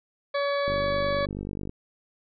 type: harmonic tone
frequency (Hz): 566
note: C#5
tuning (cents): +36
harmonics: 1 / 2 / 3 / 4 / 6 / 7 / 8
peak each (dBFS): -25 / -31 / -35 / -37 / -41 / -42 / -43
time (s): 0.34-1.26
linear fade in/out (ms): 10
type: click train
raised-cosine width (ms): 3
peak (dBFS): -21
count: 51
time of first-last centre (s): 0.68-1.694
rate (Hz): 49.3
effects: none